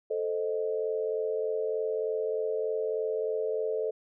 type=chord; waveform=sine; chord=A diminished; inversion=none; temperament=equal; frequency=440 / 523.3 / 622.3 Hz; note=A4 / C5 / Eb5; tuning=0 / 0 / 0 cents; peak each=-29 / -35 / -35 dBFS; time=0.1-3.91 s; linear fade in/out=10 ms; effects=none